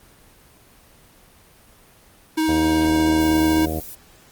square tone with vibrato, 315.8 Hz, D#4, 26 cents sharp, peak -18 dBFS, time 2.37-3.66 s, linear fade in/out 10 ms, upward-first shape square, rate 16 Hz, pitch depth 10 cents each way
harmonic tone, 78.9 Hz, D#2, 25 cents sharp, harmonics 1 / 2 / 3 / 4 / 5 / 6 / 7 / 8 / 9, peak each -27 / -32 / -33 / -29 / -33 / -34 / -34 / -36 / -33 dBFS, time 2.48-3.8 s, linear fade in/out 5 ms
violet noise, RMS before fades -36 dBFS, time 3.2-3.95 s, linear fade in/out 5 ms
effects pink hiss -51 dBFS RMS until 4.31 s + Opus 24 kbps

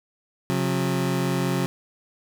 25% pulse tone pair together, 135.3 / 180.6 Hz, C#3 / F#3, -42 / -42 cents, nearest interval perfect fourth, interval 500 cents, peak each -21 dBFS, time 0.5-1.66 s, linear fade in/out 0 ms, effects none

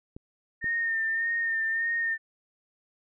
clicks, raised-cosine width 3 ms, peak -28 dBFS, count 2, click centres 0.165 / 0.643 s
sine tone with vibrato, 1823 Hz, A#6, 39 cents flat, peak -25 dBFS, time 0.61-2.18 s, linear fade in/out 50 ms, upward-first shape sine, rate 1.7 Hz, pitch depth 29 cents each way
effects none

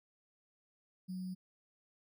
sine tone with sample-and-hold, 184.5 Hz, F#3, 5 cents flat, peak -38 dBFS, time 1.08-1.35 s, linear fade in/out 20 ms, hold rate 4900 Hz, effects MP3 96 kbps

